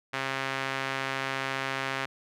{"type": "tone with band-pass filter", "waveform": "sawtooth", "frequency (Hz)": 134.4, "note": "C3", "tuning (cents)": 47, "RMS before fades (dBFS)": -32, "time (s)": [0.13, 2.06], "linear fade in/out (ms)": 10, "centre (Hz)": 1900, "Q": 1.1, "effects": []}